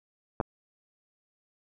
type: clicks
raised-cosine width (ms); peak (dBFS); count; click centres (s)
1; -12 / -18; 2; 0.402 / 0.411
effects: none